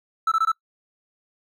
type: tone bursts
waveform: triangle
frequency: 1318.5 Hz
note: E6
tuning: in tune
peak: -14 dBFS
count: 4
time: 0.27-0.518 s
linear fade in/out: 5 ms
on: 47 ms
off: 20 ms
effects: noise-tail reverb RT60 0.1 s tail -24 dB re dry + tanh soft clip ceiling -12 dBFS